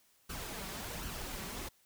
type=noise with flanger; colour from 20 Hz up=pink; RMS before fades=-42 dBFS; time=0.29-1.69 s; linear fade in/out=10 ms; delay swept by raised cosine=0.67 to 5.27 ms; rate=1.3 Hz; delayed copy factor=+0.5; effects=white hiss -69 dBFS RMS until 1.85 s